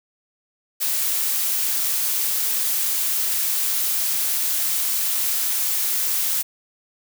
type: noise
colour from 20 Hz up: blue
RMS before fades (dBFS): -22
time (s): 0.8-6.43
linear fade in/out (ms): 20
effects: none